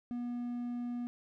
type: tone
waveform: triangle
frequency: 241.9 Hz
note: B3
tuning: 36 cents flat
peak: -33 dBFS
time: 0.11-1.07 s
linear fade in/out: 0 ms
effects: none